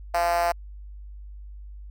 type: tone with high-pass filter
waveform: 5% pulse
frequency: 171.9 Hz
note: F3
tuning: 27 cents flat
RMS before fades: -23 dBFS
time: 0.14-0.52 s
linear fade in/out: 5 ms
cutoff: 690 Hz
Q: 6.2
effects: added 50 Hz sine -38 dBFS peak until 1.9 s